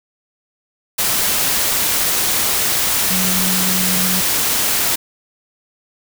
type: tone in noise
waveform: sine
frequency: 185 Hz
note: F#3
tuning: in tune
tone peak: -21 dBFS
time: 3.1-4.21 s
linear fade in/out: 10 ms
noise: white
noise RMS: -17 dBFS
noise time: 0.98-4.96 s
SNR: -7 dB
effects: none